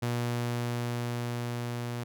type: tone with level ramp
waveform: sawtooth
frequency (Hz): 120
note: B2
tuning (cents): -49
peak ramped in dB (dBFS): -24 to -29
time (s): 0.02-2.04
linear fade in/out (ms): 10
effects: none